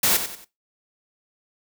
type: noise with echo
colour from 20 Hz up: white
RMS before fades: -19 dBFS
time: 0.03-0.17 s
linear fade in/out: 5 ms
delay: 92 ms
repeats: 3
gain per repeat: -9 dB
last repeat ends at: 0.446 s
effects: noise-tail reverb RT60 0.2 s tail -17 dB re dry